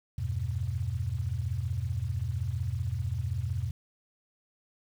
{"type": "chord", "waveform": "sine", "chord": "E minor", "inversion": "none", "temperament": "equal", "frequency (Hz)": [82.41, 98, 123.47], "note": ["E2", "G2", "B2"], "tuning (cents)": [0, 0, 0], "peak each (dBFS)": [-34, -33, -33], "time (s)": [0.18, 3.71], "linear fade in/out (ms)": 5, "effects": ["9-bit"]}